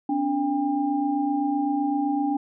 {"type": "tone cluster", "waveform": "sine", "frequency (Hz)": [260.8, 288.6, 801], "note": ["C4", "D4", "G5"], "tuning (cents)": [-5, -30, 37], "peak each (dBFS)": [-31, -23, -27], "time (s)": [0.09, 2.37], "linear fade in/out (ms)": 5, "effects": []}